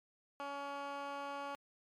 15% pulse tone with band-pass filter, 281.8 Hz, C#4, 29 cents sharp, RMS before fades -43 dBFS, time 0.4-1.55 s, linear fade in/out 0 ms, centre 1200 Hz, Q 0.9, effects MP3 96 kbps

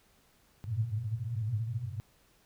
white band-pass noise, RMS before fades -34 dBFS, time 0.64-2 s, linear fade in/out 0 ms, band 100 to 120 Hz, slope 96 dB/octave, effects pink hiss -66 dBFS RMS until 2.45 s

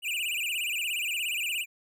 square tone with vibrato, 2637 Hz, E7, in tune, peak -29 dBFS, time 0.02-1.66 s, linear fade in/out 50 ms, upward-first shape sine, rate 17 Hz, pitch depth 200 cents each way, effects none

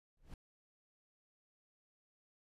brown noise with exponential growth, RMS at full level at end -41 dBFS, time 0.17-0.34 s, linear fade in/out 2 ms, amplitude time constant 36 ms, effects resampled to 32000 Hz

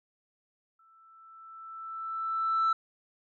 sine tone with exponential growth, 1325 Hz, E6, 9 cents sharp, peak -20 dBFS, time 0.79-2.73 s, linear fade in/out 5 ms, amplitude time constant 420 ms, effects tanh soft clip ceiling -21 dBFS

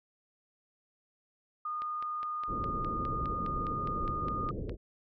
sine tone, 1224 Hz, D#6, 29 cents flat, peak -33 dBFS, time 1.65-4.51 s, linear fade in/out 5 ms
click train, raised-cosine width 0.3 ms, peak -30 dBFS, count 15, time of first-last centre 1.82-4.695 s, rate 4.87 Hz
pink low-pass noise, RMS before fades -37 dBFS, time 2.47-4.77 s, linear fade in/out 50 ms, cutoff 530 Hz, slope 48 dB/octave
effects none

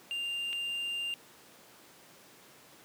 triangle tone pair in turn, 2794 / 2794 Hz, F7 / F7, 0 / 0 cents, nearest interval unison, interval 0 cents, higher neither, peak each -31 / -31 dBFS, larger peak neither, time 0.11-0.53 / 0.53-1.14 s, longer second, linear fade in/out 0 ms, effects pink hiss -56 dBFS RMS until 2.84 s + high-pass 200 Hz 12 dB/octave

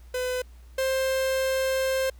45% pulse tone pair in turn, 504 / 527.1 Hz, B4 / C5, +35 / +13 cents, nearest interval minor second, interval 78 cents, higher second, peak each -26 / -23 dBFS, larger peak second, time 0.14-0.42 / 0.78-2.1 s, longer second, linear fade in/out 5 ms, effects added 60 Hz sine -45 dBFS peak until 2.19 s + pink hiss -61 dBFS RMS until 2.19 s

